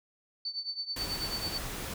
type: tone with tremolo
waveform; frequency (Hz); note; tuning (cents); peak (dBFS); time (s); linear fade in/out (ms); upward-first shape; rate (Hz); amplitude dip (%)
sine; 4525; C#8; +35; -30; 0.45-1.58; 2; triangle; 9.2; 90
type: noise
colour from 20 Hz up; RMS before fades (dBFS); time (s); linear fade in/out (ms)
pink; -38; 0.96-1.94; 5
effects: none